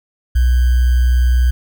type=tone with sample-and-hold; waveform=sine; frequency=61.74 Hz; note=B1; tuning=in tune; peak=-9 dBFS; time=0.35-1.51 s; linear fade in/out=10 ms; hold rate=1575 Hz; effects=none